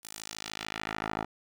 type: tone with band-pass filter sweep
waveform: 10% pulse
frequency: 53.5 Hz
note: A1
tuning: 48 cents flat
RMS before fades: -38 dBFS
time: 0.03-1.25 s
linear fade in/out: 10 ms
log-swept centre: 11000 to 870 Hz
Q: 0.98
effects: none